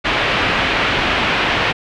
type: low-pass noise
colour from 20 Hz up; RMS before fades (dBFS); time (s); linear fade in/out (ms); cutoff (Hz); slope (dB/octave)
white; -17; 0.04-1.73; 20; 3000; 24
effects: none